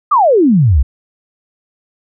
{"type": "exponential sweep", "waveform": "sine", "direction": "down", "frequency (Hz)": [1258, 58.27], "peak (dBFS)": -6, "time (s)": [0.11, 0.83], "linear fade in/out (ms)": 10, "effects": []}